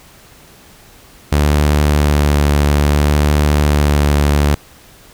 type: tone with vibrato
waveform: sawtooth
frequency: 73.42 Hz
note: D2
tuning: in tune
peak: -6 dBFS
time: 1.32-4.55 s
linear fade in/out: 5 ms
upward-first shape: sine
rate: 0.6 Hz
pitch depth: 17 cents each way
effects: pink hiss -43 dBFS RMS until 5.13 s